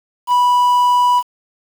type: tone with quantisation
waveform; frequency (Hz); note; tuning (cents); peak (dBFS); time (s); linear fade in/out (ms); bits
triangle; 983; B5; -8; -8; 0.27-1.23; 50; 6
effects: none